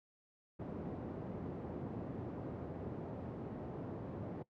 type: band-pass noise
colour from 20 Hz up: pink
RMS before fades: -44 dBFS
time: 0.59-4.43 s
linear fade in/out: 10 ms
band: 100 to 530 Hz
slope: 12 dB/octave
effects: noise-tail reverb RT60 0.1 s tail -19 dB re dry + high-pass 60 Hz 12 dB/octave